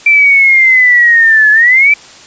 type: linear two-way sweep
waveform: sine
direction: down then up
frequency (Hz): 2349 to 1700 to 2349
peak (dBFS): -3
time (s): 0.06-1.94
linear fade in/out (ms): 5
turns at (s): 1.51
effects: white hiss -35 dBFS RMS until 2.26 s + resampled to 16000 Hz